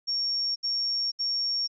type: tone bursts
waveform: sine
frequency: 5520 Hz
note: F8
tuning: 21 cents flat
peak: -25 dBFS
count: 3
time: 0.07-1.678 s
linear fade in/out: 20 ms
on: 490 ms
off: 69 ms
effects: none